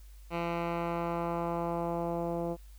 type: tone with low-pass filter sweep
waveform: 10% pulse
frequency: 170.1 Hz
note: F3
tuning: 45 cents flat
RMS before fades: -33 dBFS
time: 0.3-2.57 s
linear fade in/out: 50 ms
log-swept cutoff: 2500 to 560 Hz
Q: 1.2
effects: added 50 Hz sine -48 dBFS peak until 2.78 s + white hiss -64 dBFS RMS until 2.78 s